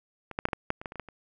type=clicks; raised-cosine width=0.5 ms; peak=-24 / -14 / -8 / -22 / -13 / -11 / -25 / -19 / -26 / -26 / -20 / -30 dBFS; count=12; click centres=0.313 / 0.389 / 0.454 / 0.487 / 0.532 / 0.704 / 0.815 / 0.858 / 0.921 / 0.957 / 0.997 / 1.087 s; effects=none